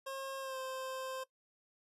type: tone with pitch glide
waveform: 25% pulse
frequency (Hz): 538 to 523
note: C5 to C5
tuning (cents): +48 to -1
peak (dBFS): -36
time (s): 0.06-1.24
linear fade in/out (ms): 10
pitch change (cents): -49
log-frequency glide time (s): 0.4-0.58
effects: noise-tail reverb RT60 0.1 s tail -18 dB re dry + resampled to 32000 Hz